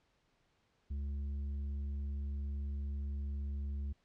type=tone with tanh clipping; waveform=sine; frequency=70.6 Hz; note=C#2; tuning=32 cents sharp; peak=-37 dBFS; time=0.9-3.93 s; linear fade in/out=10 ms; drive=6 dB; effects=pink hiss -75 dBFS RMS until 4.04 s + low-pass 5000 Hz 12 dB/octave